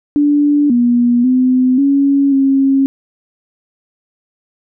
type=tone with pitch steps; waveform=sine; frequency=291.5 / 240.9 / 255 / 278.6 / 271.4 Hz; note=D4 / B3 / C4 / C#4 / C#4; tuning=-13 / -43 / -44 / +9 / -36 cents; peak=-8 dBFS; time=0.16-2.86 s; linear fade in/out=0 ms; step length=540 ms; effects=none